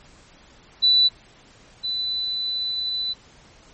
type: tone pair in turn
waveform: sine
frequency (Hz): 3970 / 3990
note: B7 / B7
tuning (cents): +8 / +17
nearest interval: unison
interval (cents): 9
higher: second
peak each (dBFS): -13 / -23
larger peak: first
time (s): 0.82-1.09 / 1.83-3.14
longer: second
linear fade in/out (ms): 20
effects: pink hiss -51 dBFS RMS until 3.73 s + MP3 32 kbps